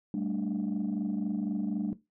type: chord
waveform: sine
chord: G suspended second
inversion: none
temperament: equal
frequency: 196 / 220 / 293.7 Hz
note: G3 / A3 / D4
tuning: 0 / 0 / 0 cents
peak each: -32 dBFS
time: 0.14-1.93 s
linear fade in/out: 2 ms
effects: noise-tail reverb RT60 0.2 s tail -17 dB re dry + tanh soft clip ceiling -24 dBFS